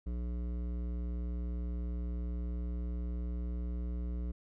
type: tone with hard clipping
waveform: sine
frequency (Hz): 59.9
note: A#1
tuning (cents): +48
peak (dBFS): -36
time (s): 0.06-4.32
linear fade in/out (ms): 10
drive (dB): 13
effects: none